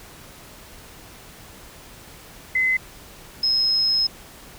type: tone pair in turn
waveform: sine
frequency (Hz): 2041 / 5143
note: C7 / E8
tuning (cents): -44 / -44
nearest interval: octave + major third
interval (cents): 1600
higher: second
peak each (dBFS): -17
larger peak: neither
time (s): 2.55-2.77 / 3.43-4.07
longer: second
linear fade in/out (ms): 5
effects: pink hiss -44 dBFS RMS until 4.58 s

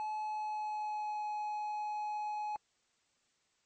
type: tone with pitch glide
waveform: triangle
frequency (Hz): 857 to 843.3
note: A5 to G#5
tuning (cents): -46 to +26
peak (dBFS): -33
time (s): 0-2.56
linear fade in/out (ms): 0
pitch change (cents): -28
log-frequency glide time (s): 0.14-1.27
effects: white hiss -75 dBFS RMS until 3.65 s + MP3 32 kbps

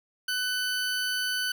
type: tone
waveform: 20% pulse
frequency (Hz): 1500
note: F#6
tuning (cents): +23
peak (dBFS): -22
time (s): 0.28-1.52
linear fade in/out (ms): 5
effects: none

